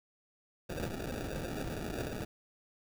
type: noise with sample-and-hold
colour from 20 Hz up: white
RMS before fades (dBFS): -38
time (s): 0.69-2.25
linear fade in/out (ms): 10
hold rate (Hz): 1050
effects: none